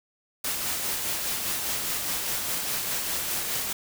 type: noise with tremolo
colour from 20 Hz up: white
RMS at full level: -28 dBFS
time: 0.44-3.73 s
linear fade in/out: 5 ms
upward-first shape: sine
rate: 4.9 Hz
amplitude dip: 30%
effects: none